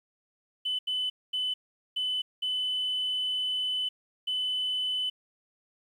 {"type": "tone bursts at uneven times", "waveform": "sine", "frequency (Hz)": 3012, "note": "F#7", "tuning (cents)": 30, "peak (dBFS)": -26, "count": 6, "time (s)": [[0.65, 0.79], [0.87, 1.1], [1.33, 1.54], [1.96, 2.22], [2.42, 3.89], [4.27, 5.1]], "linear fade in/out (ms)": 10, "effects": ["tanh soft clip ceiling -23 dBFS", "10-bit"]}